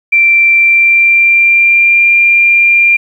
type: tone with pitch glide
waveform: sine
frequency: 2352 to 2388 Hz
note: D7 to D7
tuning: +2 to +28 cents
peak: -4 dBFS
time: 0.12-2.97 s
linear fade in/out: 10 ms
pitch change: +26 cents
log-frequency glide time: 0.55-2.08 s
effects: 7-bit